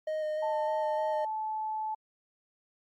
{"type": "tone with vibrato", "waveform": "triangle", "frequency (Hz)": 618, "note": "D#5", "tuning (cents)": -12, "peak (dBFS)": -28, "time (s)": [0.07, 1.25], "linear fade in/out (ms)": 5, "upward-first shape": "square", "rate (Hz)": 3.3, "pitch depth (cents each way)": 12}
{"type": "tone with pitch glide", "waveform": "sine", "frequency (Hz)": [884, 867.8], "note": ["A5", "A5"], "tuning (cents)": [8, -24], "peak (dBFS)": -31, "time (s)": [0.42, 1.95], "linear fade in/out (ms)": 10, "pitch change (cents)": -32, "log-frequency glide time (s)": [0.58, 1.45]}
{"effects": ["AAC 64 kbps"]}